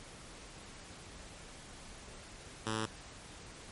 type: tone with notch filter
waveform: 5% pulse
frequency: 110 Hz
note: A2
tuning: in tune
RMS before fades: -36 dBFS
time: 2.66-2.86 s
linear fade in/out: 5 ms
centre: 680 Hz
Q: 1.6
effects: pink hiss -51 dBFS RMS until 3.71 s + MP3 48 kbps